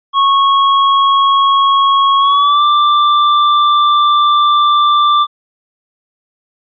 square tone with pitch glide, 1100 to 1179 Hz, C#6 to D6, -14 to +6 cents, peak -8 dBFS, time 0.13-5.27 s, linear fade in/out 50 ms, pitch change +120 cents, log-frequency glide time 2.19-2.63 s, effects resampled to 11025 Hz

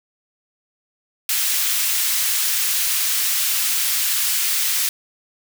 white high-pass noise, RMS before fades -20 dBFS, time 1.29-4.89 s, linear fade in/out 2 ms, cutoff 1800 Hz, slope 12 dB/octave, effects none

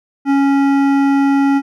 sine tone with hard clipping, 277.2 Hz, C#4, in tune, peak -12 dBFS, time 0.25-1.62 s, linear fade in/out 50 ms, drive 13 dB, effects none

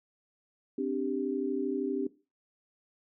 sine chord, C suspended second, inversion none, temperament just, 261.6 / 294.3 / 392.4 Hz, C4 / D4 / G4, 0 / +4 / +2 cents, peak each -33 dBFS, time 0.78-2.07 s, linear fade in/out 5 ms, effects noise-tail reverb RT60 0.3 s tail -18 dB re dry

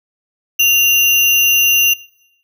sine tone with sample-and-hold, 2785 Hz, F7, 5 cents flat, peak -8 dBFS, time 0.59-1.94 s, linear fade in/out 10 ms, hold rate 8820 Hz, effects noise-tail reverb RT60 0.8 s tail -22 dB re dry

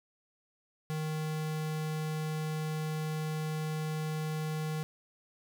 square tone, 155.56 Hz, D#3, in tune, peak -33 dBFS, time 0.9-4.83 s, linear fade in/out 0 ms, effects none

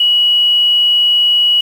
sine tone with quantisation, 2925 Hz, F#7, 21 cents flat, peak -8 dBFS, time 0-1.61 s, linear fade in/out 5 ms, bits 6, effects none

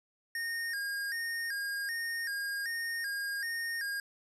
square tone with vibrato, 1729 Hz, A6, 31 cents flat, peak -34 dBFS, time 0.35-4 s, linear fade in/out 2 ms, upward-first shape square, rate 1.3 Hz, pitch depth 110 cents each way, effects resampled to 32000 Hz

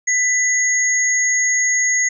sine tone pair together, 1994 / 6620 Hz, B6 / G#8, +16 / -6 cents, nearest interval octave + major sixth, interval 2078 cents, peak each -17 dBFS, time 0.07-2.09 s, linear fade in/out 10 ms, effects none

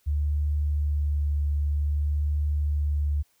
sine tone with vibrato, 73.42 Hz, D2, in tune, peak -22 dBFS, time 0.06-3.23 s, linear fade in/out 20 ms, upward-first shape triangle, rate 0.53 Hz, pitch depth 15 cents each way, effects white hiss -67 dBFS RMS until 3.4 s

